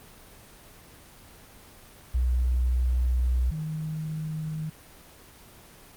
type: tone pair in turn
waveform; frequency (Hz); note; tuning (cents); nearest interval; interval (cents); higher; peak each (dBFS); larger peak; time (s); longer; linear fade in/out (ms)
sine; 62.1 / 156.48; B1 / D#3; +10 / +10; octave + major third; 1600; second; -21 / -29; first; 2.14-3.51 / 3.51-4.7; first; 10
effects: pink hiss -50 dBFS RMS until 5.96 s + Opus 24 kbps